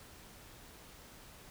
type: silence
effects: pink hiss -55 dBFS RMS until 1.5 s